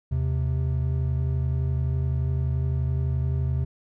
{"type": "tone pair together", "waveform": "triangle", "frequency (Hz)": [79, 130.69], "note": ["D#2", "C3"], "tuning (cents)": [27, -2], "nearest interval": "major sixth", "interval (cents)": 871, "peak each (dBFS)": -23, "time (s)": [0.11, 3.65], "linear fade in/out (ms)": 10, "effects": []}